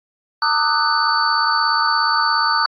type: tone cluster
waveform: sine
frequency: 909 / 1192 / 1269 / 1490 / 4526 Hz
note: A#5 / D6 / D#6 / F#6 / C#8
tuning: -44 / +25 / +34 / +12 / +35 cents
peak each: -21 dBFS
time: 0.42-2.66 s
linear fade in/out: 2 ms
effects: AAC 48 kbps